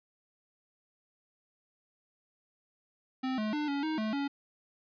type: tone with pitch steps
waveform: square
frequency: 260.1 / 214.5 / 298.5 / 282 / 313.5 / 217.1 / 281.1 Hz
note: C4 / A3 / D4 / C#4 / D#4 / A3 / C#4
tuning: -10 / -44 / +28 / +30 / +13 / -23 / +24 cents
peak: -31 dBFS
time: 3.23-4.28 s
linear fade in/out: 10 ms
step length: 150 ms
effects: resampled to 11025 Hz